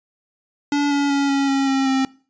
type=tone with pitch steps; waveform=square; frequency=287.8 / 284 / 280.3 / 276.6 / 272.9 / 269.3 / 265.7 Hz; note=D4 / C#4 / C#4 / C#4 / C#4 / C#4 / C4; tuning=-35 / +42 / +19 / -4 / -27 / -50 / +27 cents; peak=-17 dBFS; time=0.72-2.05 s; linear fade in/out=2 ms; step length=190 ms; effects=noise-tail reverb RT60 0.4 s tail -22 dB re dry + resampled to 16000 Hz